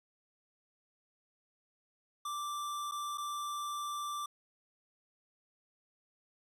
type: tone with dropouts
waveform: square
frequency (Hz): 1174.7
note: D6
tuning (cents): 0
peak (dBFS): -37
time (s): 2.25-4.26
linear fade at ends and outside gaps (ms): 5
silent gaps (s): 2.913-2.919 / 3.175-3.18
effects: resampled to 32000 Hz